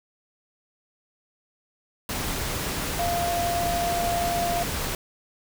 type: tone in noise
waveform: sine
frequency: 693 Hz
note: F5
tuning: 14 cents flat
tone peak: -24 dBFS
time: 2.99-4.63 s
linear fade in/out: 2 ms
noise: pink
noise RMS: -29 dBFS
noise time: 2.09-4.95 s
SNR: +2 dB
effects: none